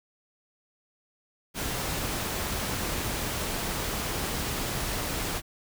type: noise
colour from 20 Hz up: pink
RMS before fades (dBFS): -31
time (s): 1.54-5.42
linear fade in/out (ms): 50
effects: none